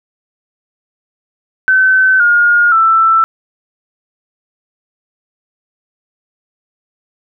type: tone with pitch steps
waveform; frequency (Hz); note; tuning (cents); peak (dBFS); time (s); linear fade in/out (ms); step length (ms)
sine; 1527 / 1424.7 / 1329.3; G6 / F6 / E6; -46 / +34 / +14; -6; 1.68-3.24; 0; 520
effects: none